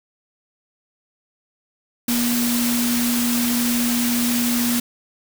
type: tone in noise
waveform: sine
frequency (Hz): 240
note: B3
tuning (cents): -49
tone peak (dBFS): -19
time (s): 2.08-4.8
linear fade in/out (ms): 5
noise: white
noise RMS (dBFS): -24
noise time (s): 2.08-4.8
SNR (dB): +2
effects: none